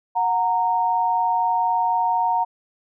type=tone pair together; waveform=sine; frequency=732.4 / 926 Hz; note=F#5 / A#5; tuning=-18 / -12 cents; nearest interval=major third; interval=406 cents; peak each=-22 / -19 dBFS; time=0.15-2.45 s; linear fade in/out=20 ms; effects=none